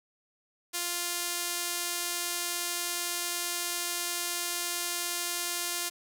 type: tone with band-pass filter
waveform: sawtooth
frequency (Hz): 349.2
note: F4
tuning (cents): 0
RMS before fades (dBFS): -33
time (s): 0.73-5.9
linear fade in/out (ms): 20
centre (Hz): 9800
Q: 0.66
effects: none